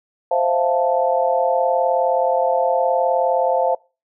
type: chord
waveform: sine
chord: F major seventh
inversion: second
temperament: equal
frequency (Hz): 523.3 / 659.3 / 698.5 / 880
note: C5 / E5 / F5 / A5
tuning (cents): 0 / 0 / 0 / 0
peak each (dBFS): -19 / -22 / -20 / -22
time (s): 0.31-3.75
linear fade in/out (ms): 5
effects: noise-tail reverb RT60 0.3 s tail -24 dB re dry